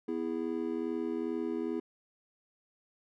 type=chord; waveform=triangle; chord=E major; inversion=second; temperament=just; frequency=247.2 / 329.6 / 412 Hz; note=B3 / E4 / G#4; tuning=+2 / 0 / -14 cents; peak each=-35 / -33 / -35 dBFS; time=0.08-1.8 s; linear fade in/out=5 ms; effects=none